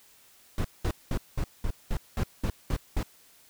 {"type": "noise bursts", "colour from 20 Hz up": "brown", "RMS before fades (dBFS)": -27, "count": 10, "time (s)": [0.58, 3.03], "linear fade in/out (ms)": 2, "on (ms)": 65, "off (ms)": 200, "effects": ["white hiss -58 dBFS RMS until 3.49 s"]}